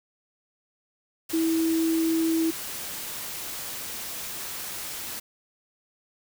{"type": "tone in noise", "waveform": "sine", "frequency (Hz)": 325.8, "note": "E4", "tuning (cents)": -20, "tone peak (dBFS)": -21, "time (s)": [1.33, 2.51], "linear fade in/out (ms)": 10, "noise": "white", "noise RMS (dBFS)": -35, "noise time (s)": [1.29, 5.2], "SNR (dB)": 11, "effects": []}